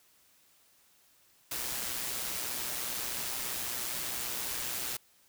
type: noise with amplitude modulation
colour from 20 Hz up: white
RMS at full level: -34 dBFS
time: 1.51-4.97 s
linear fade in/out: 5 ms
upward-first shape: sine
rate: 123 Hz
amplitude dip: 40%
effects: white hiss -65 dBFS RMS until 5.28 s